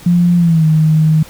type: tone with pitch glide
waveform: sine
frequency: 174.61 to 156.46 Hz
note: F3 to D#3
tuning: 0 to +10 cents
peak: -7 dBFS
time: 0.06-1.23 s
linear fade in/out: 5 ms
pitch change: -190 cents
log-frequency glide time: 0.37-0.66 s
effects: pink hiss -37 dBFS RMS until 1.29 s